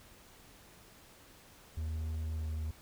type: tone with pitch glide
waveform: triangle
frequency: 79.1 to 78.1 Hz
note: D#2 to D#2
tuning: +29 to +7 cents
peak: -32 dBFS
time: 1.77-2.71 s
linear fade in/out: 5 ms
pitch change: -22 cents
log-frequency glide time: 2.35-2.5 s
effects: pink hiss -58 dBFS RMS until 2.81 s